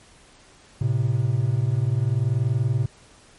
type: tone pair together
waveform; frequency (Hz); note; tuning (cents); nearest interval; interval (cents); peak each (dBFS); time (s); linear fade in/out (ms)
triangle; 110.99 / 131.5; A2 / C3; +16 / +9; minor third; 293; -20; 0.81-2.86; 5
effects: pink hiss -52 dBFS RMS until 3.38 s + MP3 48 kbps